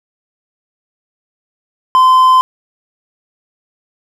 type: tone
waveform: triangle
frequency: 1030 Hz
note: C6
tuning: 28 cents flat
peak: -3 dBFS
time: 1.95-2.41 s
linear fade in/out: 0 ms
effects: none